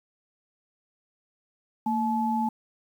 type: tone pair together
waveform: sine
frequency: 228.2 / 861 Hz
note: A#3 / A5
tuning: -37 / -38 cents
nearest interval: octave + major seventh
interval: 2299 cents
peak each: -26 dBFS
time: 1.86-2.49 s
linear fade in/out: 5 ms
effects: 9-bit